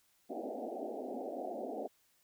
white band-pass noise, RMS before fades -41 dBFS, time 0.29-1.88 s, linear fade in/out 20 ms, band 220 to 770 Hz, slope 96 dB/octave, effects white hiss -72 dBFS RMS until 2.23 s

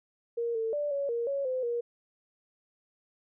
sine tone with pitch steps, 468.5 / 448.5 / 586 / 561 / 469.4 / 556 / 513 / 474.6 Hz, A#4 / A4 / D5 / C#5 / A#4 / C#5 / C5 / A#4, +9 / +33 / -4 / +21 / +12 / +5 / -34 / +31 cents, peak -28 dBFS, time 0.37-1.81 s, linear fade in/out 10 ms, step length 180 ms, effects none

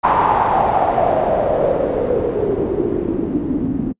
white noise with low-pass filter sweep, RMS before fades -17 dBFS, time 0.03-3.93 s, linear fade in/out 20 ms, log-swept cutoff 1000 to 250 Hz, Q 5.5, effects noise-tail reverb RT60 0.1 s tail -26 dB re dry + resampled to 8000 Hz

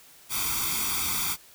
white noise with comb filter, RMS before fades -28 dBFS, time 0.29-1.37 s, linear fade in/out 50 ms, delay 0.86 ms, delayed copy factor +0.9, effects white hiss -53 dBFS RMS until 1.54 s

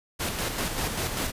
pink noise with tremolo, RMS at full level -28 dBFS, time 0.19-1.32 s, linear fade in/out 20 ms, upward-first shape square, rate 5.1 Hz, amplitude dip 40%, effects resampled to 32000 Hz

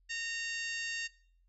harmonic tone, 921 Hz, A#5, 21 cents flat, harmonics 2 / 3 / 4 / 5 / 6 / 7 / 8, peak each -39 / -40 / -48 / -45 / -49 / -49 / -50 dBFS, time 0.09-1.08 s, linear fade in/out 20 ms, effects noise-tail reverb RT60 0.5 s tail -19 dB re dry + added 43 Hz sine -65 dBFS peak until 1.48 s

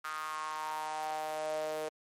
sawtooth tone with high-pass filter sweep, 155.1 Hz, D#3, 5 cents flat, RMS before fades -37 dBFS, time 0.04-1.89 s, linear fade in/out 10 ms, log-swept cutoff 1300 to 520 Hz, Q 6.4, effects MP3 64 kbps

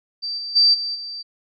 sine tone with level steps, 4662 Hz, D8, 14 cents flat, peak -24 / -27 / -11 / -23 / -29 dBFS, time 0.22-1.23 s, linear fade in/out 20 ms, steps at 0.37 / 0.55 / 0.73 / 0.94 s, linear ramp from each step 20 ms, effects none

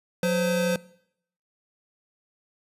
square tone pair together, 181.93 / 514 Hz, F#3 / C5, -29 / -31 cents, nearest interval octave + tritone, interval 1798 cents, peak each -25 dBFS, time 0.23-0.76 s, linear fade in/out 2 ms, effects noise-tail reverb RT60 0.7 s tail -21 dB re dry + resampled to 32000 Hz

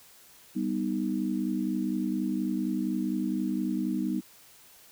sine chord, G augmented, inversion none, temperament equal, 196 / 246.9 / 311.1 Hz, G3 / B3 / D#4, 0 / 0 / 0 cents, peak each -31 dBFS, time 0.55-4.21 s, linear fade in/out 20 ms, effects white hiss -55 dBFS RMS until 4.91 s

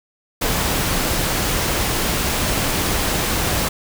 pink noise, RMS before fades -20 dBFS, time 0.41-3.69 s, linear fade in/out 10 ms, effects none

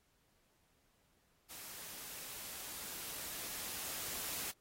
white noise with level ramp, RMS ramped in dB -50 to -41 dBFS, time 1.49-4.52 s, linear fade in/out 20 ms, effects pink hiss -75 dBFS RMS until 4.6 s + AAC 48 kbps

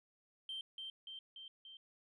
sine tone with echo, 3136 Hz, G7, in tune, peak -40 dBFS, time 0.49-0.61 s, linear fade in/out 2 ms, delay 290 ms, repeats 4, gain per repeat -3 dB, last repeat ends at 1.77 s, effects tanh soft clip ceiling -38 dBFS

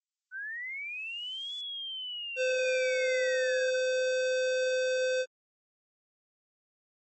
violet noise with exponential growth, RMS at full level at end -45 dBFS, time 0-1.61 s, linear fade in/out 2 ms, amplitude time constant 350 ms
sine linear two-way sweep, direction up then down, 1480 to 3438 to 1480 Hz, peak -35 dBFS, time 0.31-3.79 s, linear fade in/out 50 ms, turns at 1.56 s
square tone, 513 Hz, C5, 34 cents flat, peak -27 dBFS, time 2.36-5.26 s, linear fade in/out 50 ms
effects low-pass 8000 Hz 12 dB/octave + MP3 32 kbps

